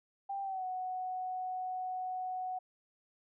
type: tone with pitch glide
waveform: sine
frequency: 789 to 740.4 Hz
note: G5 to F#5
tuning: +11 to +1 cents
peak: -35 dBFS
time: 0.29-2.59 s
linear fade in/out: 10 ms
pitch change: -110 cents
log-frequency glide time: 0.42-0.64 s
effects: none